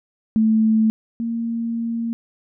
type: tone pair in turn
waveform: sine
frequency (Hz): 220 / 230.9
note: A3 / A#3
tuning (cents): 0 / -16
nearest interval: minor second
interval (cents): 84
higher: second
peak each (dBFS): -13 / -21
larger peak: first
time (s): 0.36-0.9 / 1.2-2.13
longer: second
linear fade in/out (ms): 0
effects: none